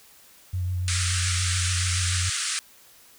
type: tone with vibrato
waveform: sine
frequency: 90.7 Hz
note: F#2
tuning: 34 cents flat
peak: -24 dBFS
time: 0.53-2.3 s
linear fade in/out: 10 ms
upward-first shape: sine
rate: 7 Hz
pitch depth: 21 cents each way
type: band-pass noise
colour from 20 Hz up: white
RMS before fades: -28 dBFS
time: 0.88-2.59 s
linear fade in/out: 0 ms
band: 1200 to 9600 Hz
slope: 96 dB/octave
effects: white hiss -53 dBFS RMS until 3.18 s